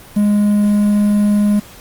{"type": "tone with quantisation", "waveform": "triangle", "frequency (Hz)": 206.8, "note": "G#3", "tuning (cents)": -7, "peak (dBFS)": -8, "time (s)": [0.16, 1.6], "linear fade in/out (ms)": 10, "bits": 6, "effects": ["pink hiss -39 dBFS RMS until 1.8 s", "Opus 32 kbps"]}